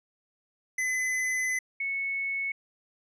square / sine tone pair in turn, 2023 / 2205 Hz, B6 / C#7, +41 / -10 cents, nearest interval minor second, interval 149 cents, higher second, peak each -27 / -28 dBFS, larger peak first, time 0.78-1.59 / 1.8-2.52 s, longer first, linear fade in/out 5 ms, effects low-pass 11000 Hz 12 dB/octave

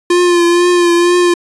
square tone with vibrato, 349.2 Hz, F4, in tune, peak -8 dBFS, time 0.1-1.34 s, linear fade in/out 5 ms, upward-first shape triangle, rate 2.1 Hz, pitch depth 36 cents each way, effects resampled to 24000 Hz

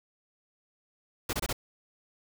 pink noise bursts, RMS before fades -31 dBFS, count 4, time 1.29-1.529 s, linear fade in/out 5 ms, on 41 ms, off 25 ms, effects none

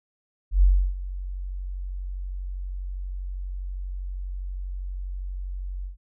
sine tone with ADSR envelope, 46.22 Hz, F#1, 1 cent flat, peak -12 dBFS, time 0.51-5.97 s, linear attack 110 ms, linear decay 320 ms, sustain -17 dB, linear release 120 ms, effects none

